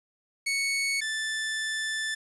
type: tone pair in turn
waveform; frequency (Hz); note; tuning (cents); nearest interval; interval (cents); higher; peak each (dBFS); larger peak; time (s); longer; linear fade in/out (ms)
sawtooth; 2217 / 1759.6; C#7 / A6; 0 / 0; major third; 400; first; -22 / -25; first; 0.46-1.01 / 1.01-2.15; second; 10
effects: resampled to 24000 Hz + 9-bit